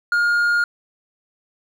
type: tone with hard clipping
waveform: sine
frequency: 1420 Hz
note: F6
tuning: 28 cents sharp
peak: -16 dBFS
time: 0.12-0.64 s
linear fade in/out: 2 ms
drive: 3 dB
effects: none